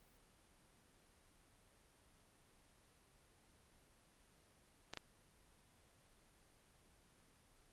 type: clicks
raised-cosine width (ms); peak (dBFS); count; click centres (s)
0.2; -27; 2; 4.936 / 4.973
effects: pink hiss -70 dBFS RMS until 7.72 s + Opus 32 kbps